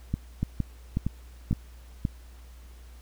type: two click trains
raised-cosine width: 5 ms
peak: -14 / -13 dBFS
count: 4 / 4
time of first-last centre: 0.14-1.529 / 0.43-2.052 s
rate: 2.16 / 1.85 Hz
effects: added 60 Hz sine -45 dBFS peak until 3.01 s + pink hiss -58 dBFS RMS until 3.01 s